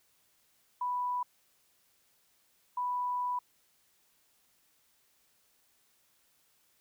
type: tone bursts at uneven times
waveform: sine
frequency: 987.8 Hz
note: B5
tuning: in tune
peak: -30 dBFS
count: 2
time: 0.81-1.23 / 2.77-3.39 s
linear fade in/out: 5 ms
effects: white hiss -70 dBFS RMS until 6.8 s